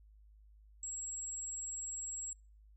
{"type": "tone", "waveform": "sine", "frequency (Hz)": 7640, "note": "A#8", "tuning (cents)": 42, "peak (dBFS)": -39, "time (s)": [0.83, 2.33], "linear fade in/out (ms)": 2, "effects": ["noise-tail reverb RT60 0.4 s tail -25 dB re dry", "added 52 Hz sine -58 dBFS peak until 2.76 s"]}